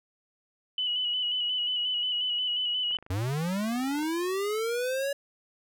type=tone with vibrato; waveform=sine; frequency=2960 Hz; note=F#7; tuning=in tune; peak=-26 dBFS; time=0.78-2.97 s; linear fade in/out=2 ms; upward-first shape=square; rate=5.6 Hz; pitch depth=29 cents each way
type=click train; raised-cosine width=0.5 ms; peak=-34 dBFS; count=30; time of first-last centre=2.91-4.03 s; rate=25.9 Hz
type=linear sweep; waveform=square; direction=up; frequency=87.31 to 568 Hz; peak=-28 dBFS; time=3.1-5.13 s; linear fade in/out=5 ms
effects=none